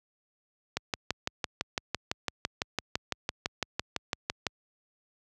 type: click train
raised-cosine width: 0.2 ms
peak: -11 dBFS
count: 23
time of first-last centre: 0.77-4.467 s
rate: 5.95 Hz
effects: high-pass 60 Hz 12 dB/octave